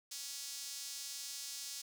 sawtooth tone with high-pass filter, 279 Hz, C#4, 11 cents sharp, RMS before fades -45 dBFS, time 0.11-1.82 s, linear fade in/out 10 ms, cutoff 5300 Hz, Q 1.5, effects none

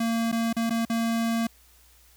square tone with dropouts, 229 Hz, A#3, 31 cents flat, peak -24 dBFS, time 0-1.47 s, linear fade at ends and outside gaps 5 ms, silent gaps 0.317-0.325 / 0.529-0.565 / 0.697-0.705 / 0.852-0.898 s, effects added 60 Hz sine -58 dBFS peak until 2.16 s + white hiss -58 dBFS RMS until 2.16 s

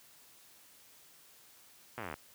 slowing click train, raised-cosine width 0.5 ms, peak -25 dBFS, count 16, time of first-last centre 1.98-2.14 s, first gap 8 ms, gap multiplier 1.04, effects white hiss -60 dBFS RMS until 2.34 s + high-pass 60 Hz 12 dB/octave

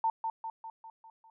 sine tone with echo, 899 Hz, A5, 37 cents sharp, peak -25 dBFS, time 0.04-0.1 s, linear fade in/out 2 ms, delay 200 ms, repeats 6, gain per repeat -5 dB, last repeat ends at 1.3 s, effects none

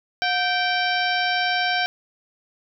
harmonic tone with a mistuned harmonic, 778 Hz, G5, 13 cents flat, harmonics 1 / 2 / 3 / 4 / 5 / 6 / 7, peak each -24 / -24 / -28 / -29 / -32 / -33 / -32 dBFS, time 0.22-1.86 s, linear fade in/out 0 ms, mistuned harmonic 1, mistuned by -130 cents, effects none

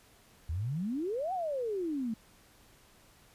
sine exponential two-way sweep, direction up then down, 74 to 778 to 214.5 Hz, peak -31 dBFS, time 0.49-2.14 s, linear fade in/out 5 ms, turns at 1.33 s, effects pink hiss -61 dBFS RMS until 3.34 s + resampled to 32000 Hz

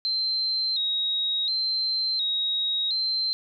sine tone with vibrato, 3951 Hz, B7, in tune, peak -23 dBFS, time 0.05-3.33 s, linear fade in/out 0 ms, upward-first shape square, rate 0.7 Hz, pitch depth 71 cents each way, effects none

